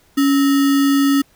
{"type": "tone with sample-and-hold", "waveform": "sine", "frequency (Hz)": 278.5, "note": "C#4", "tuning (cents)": 8, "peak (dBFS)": -11, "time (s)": [0.17, 1.22], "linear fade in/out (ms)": 10, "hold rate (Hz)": 1575, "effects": ["pink hiss -55 dBFS RMS until 1.35 s"]}